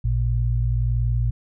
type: tone pair together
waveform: sine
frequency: 55.68 / 117.1 Hz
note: A1 / A#2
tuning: +21 / +8 cents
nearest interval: octave + minor second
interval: 1287 cents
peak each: -21 / -21 dBFS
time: 0.04-1.31 s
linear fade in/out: 10 ms
effects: none